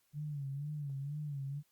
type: tone with vibrato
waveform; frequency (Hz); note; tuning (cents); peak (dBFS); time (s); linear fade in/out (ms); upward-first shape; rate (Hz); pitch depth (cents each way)
sine; 143.5; D3; -40; -37; 0.13-1.63; 50; sine; 2.1; 90
effects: white hiss -75 dBFS RMS until 1.71 s + Opus 48 kbps